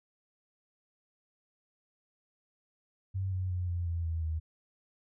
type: tone with pitch steps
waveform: sine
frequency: 95.5 / 92.62 / 89.83 / 87.12 / 84.49 / 81.95 / 79.47 Hz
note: G2 / F#2 / F2 / F2 / E2 / E2 / D#2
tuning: -45 / +2 / +49 / -4 / +43 / -10 / +37 cents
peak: -30 dBFS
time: 3.14-4.4 s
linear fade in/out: 20 ms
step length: 180 ms
effects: none